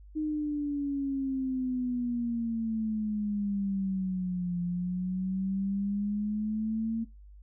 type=exponential two-way sweep; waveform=sine; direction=down then up; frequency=310 to 174.6 to 228.2 Hz; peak=-28 dBFS; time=0.15-7.05 s; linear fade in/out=20 ms; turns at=4.61 s; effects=noise-tail reverb RT60 0.2 s tail -22 dB re dry + added 50 Hz sine -48 dBFS peak until 7.42 s